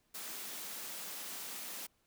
white high-pass noise, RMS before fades -44 dBFS, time 0.14-1.87 s, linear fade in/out 10 ms, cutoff 160 Hz, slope 48 dB/octave, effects pink hiss -75 dBFS RMS until 2.06 s

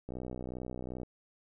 click train, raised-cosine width 2 ms, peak -27 dBFS, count 60, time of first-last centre 0.09-1.032 s, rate 62.6 Hz, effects none

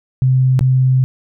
sine tone with dropouts, 129.8 Hz, C3, 13 cents flat, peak -9 dBFS, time 0.22-1.04 s, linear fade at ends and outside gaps 0 ms, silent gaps 0.592-0.609 s, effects none

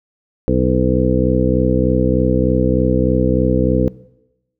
harmonic tone, 63.3 Hz, B1, 43 cents sharp, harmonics 1 / 2 / 3 / 4 / 5 / 7 / 8, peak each -20 / -20 / -20 / -20 / -20 / -20 / -20 dBFS, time 0.48-3.88 s, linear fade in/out 0 ms, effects noise-tail reverb RT60 0.9 s tail -20 dB re dry

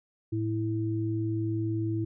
sine tone pair together, 110 / 327.9 Hz, A2 / E4, 0 / -9 cents, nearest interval octave + perfect fifth, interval 1891 cents, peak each -29 / -30 dBFS, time 0.32-2.05 s, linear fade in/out 10 ms, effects none

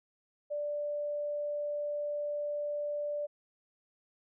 sine tone, 587.3 Hz, D5, in tune, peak -32 dBFS, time 0.5-3.27 s, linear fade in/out 20 ms, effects none

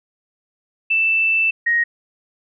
sine tone pair in turn, 2653 / 1876 Hz, E7 / A#6, +10 / +11 cents, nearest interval tritone, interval 599 cents, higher first, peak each -14 dBFS, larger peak neither, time 0.9-1.51 / 1.66-1.84 s, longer first, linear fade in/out 10 ms, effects none

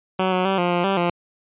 10% pulse tone with pitch steps, 187.2 / 183.6 / 192.9 / 176.2 / 175.2 / 195.2 / 173.8 Hz, F#3 / F#3 / G3 / F3 / F3 / G3 / F3, +20 / -13 / -28 / +16 / +6 / -7 / -8 cents, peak -10 dBFS, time 0.19-1.1 s, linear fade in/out 5 ms, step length 130 ms, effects resampled to 8000 Hz

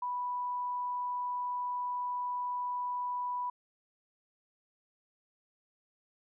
sine tone, 986 Hz, B5, 3 cents flat, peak -32 dBFS, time 0.02-3.5 s, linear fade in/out 5 ms, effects none

